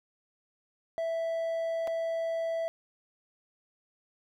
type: tone with dropouts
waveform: triangle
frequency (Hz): 659.3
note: E5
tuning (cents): 0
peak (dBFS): -27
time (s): 0.98-2.68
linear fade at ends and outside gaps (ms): 0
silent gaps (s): 1.873-1.877
effects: none